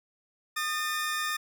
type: tone pair together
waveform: sawtooth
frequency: 1227.9 / 1798 Hz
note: D#6 / A6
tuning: -23 / +37 cents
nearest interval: perfect fifth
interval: 660 cents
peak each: -28 dBFS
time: 0.56-1.37 s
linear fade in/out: 10 ms
effects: none